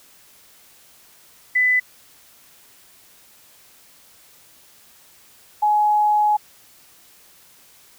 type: tone pair in turn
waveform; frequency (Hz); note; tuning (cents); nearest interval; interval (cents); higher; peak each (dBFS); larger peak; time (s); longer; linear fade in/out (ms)
sine; 2000 / 840.9; B6 / G#5; +21 / +21; octave + minor third; 1500; first; -14; neither; 1.55-1.8 / 5.62-6.37; second; 10
effects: white hiss -51 dBFS RMS until 7.98 s